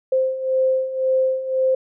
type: beating tone pair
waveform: sine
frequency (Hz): 521 / 522.9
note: C5 / C5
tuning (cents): -7 / -1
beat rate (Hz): 1.9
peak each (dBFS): -23 / -18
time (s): 0.12-1.75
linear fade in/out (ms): 5
effects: none